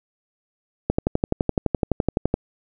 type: click train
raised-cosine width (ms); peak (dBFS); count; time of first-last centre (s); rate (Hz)
2; -5; 18; 0.9-2.341; 11.8
effects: none